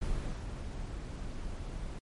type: noise with ADSR envelope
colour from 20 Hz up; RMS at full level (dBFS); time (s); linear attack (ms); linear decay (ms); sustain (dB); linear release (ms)
brown; -33; 0.01-1.99; 14; 440; -6; 5
effects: MP3 48 kbps